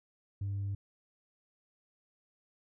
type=tone with tanh clipping; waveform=triangle; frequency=99.4 Hz; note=G2; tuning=25 cents sharp; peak=-33 dBFS; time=0.41-0.75 s; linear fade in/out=5 ms; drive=6 dB; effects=none